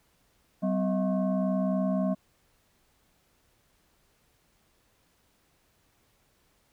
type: tone with frequency modulation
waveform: sine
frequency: 190.7 Hz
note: G3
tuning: 47 cents flat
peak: -24 dBFS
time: 0.62-2.15 s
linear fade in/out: 20 ms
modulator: 445 Hz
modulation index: 1
effects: pink hiss -68 dBFS RMS until 6.72 s